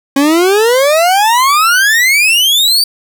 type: exponential sweep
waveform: 40% pulse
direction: up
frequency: 270 to 4699 Hz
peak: -6 dBFS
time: 0.16-2.84 s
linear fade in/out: 5 ms
effects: none